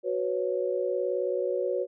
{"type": "chord", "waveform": "sine", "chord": "F# suspended fourth", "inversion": "none", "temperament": "equal with one note detuned", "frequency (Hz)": [370, 495.6, 554.4], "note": ["F#4", "B4", "C#5"], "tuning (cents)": [0, 6, 0], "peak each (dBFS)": -30, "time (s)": [0.03, 1.87], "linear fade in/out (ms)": 50, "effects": []}